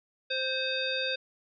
harmonic tone with a mistuned harmonic, 523.3 Hz, C5, in tune, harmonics 1 / 3 / 5 / 7 / 9, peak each -34 / -35 / -35 / -33 / -38 dBFS, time 0.3-1.16 s, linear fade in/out 10 ms, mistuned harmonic 5, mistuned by -30 cents, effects none

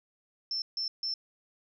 sine tone bursts, 5340 Hz, E8, 22 cents sharp, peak -30 dBFS, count 3, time 0.51-1.14 s, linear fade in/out 2 ms, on 110 ms, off 150 ms, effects none

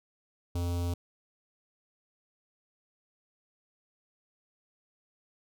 square tone with notch filter, 87 Hz, F2, 6 cents flat, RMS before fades -31 dBFS, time 0.55-0.94 s, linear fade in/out 5 ms, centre 1800 Hz, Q 0.83, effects none

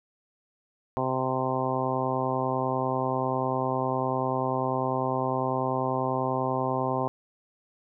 harmonic tone, 130.1 Hz, C3, 9 cents flat, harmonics 1 / 2 / 3 / 4 / 5 / 6 / 7 / 8, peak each -33 / -33 / -33 / -33 / -33 / -33 / -33 / -33 dBFS, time 0.97-7.08 s, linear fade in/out 0 ms, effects none

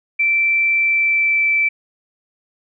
sine tone with pitch glide, 2338 to 2325 Hz, D7 to D7, -8 to -18 cents, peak -13 dBFS, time 0.19-1.69 s, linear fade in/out 10 ms, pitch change -10 cents, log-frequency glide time 0.76-1.46 s, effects none

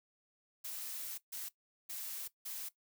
blue noise bursts at uneven times, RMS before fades -43 dBFS, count 4, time 0.64-1.18 / 1.32-1.49 / 1.89-2.28 / 2.45-2.69 s, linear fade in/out 10 ms, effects noise-tail reverb RT60 0.1 s tail -17 dB re dry

